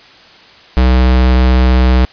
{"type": "tone pair in turn", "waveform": "square", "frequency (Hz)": [63.2, 63.2], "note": ["B1", "B1"], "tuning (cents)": [41, 41], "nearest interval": "unison", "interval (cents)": 0, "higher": "neither", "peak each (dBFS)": -7, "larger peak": "neither", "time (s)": [[0.77, 1.34], [1.34, 2.05]], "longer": "second", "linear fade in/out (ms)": 0, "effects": ["white hiss -40 dBFS RMS until 2.12 s", "resampled to 11025 Hz"]}